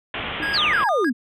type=low-pass noise; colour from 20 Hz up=white; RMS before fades=-29 dBFS; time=0.14-0.84 s; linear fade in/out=2 ms; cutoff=3400 Hz; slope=96 dB/octave
type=tone with exponential decay; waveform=sine; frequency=306.2 Hz; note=D#4; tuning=28 cents flat; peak=-27 dBFS; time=0.4-0.64 s; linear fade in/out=1 ms; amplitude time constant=51 ms
type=tone with vibrato; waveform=triangle; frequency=1414 Hz; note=F6; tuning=21 cents sharp; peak=-21 dBFS; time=0.42-1.1 s; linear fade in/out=10 ms; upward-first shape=square; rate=3.2 Hz; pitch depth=260 cents each way
type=exponential sweep; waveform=sine; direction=down; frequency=5240 to 220 Hz; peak=-18 dBFS; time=0.53-1.13 s; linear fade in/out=20 ms
effects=none